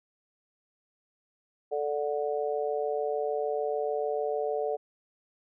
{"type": "harmonic tone", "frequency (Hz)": 146.7, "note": "D3", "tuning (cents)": -2, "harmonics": [3, 4, 5], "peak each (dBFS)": [-30, -32, -34], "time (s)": [1.71, 4.77], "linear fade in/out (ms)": 20, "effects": []}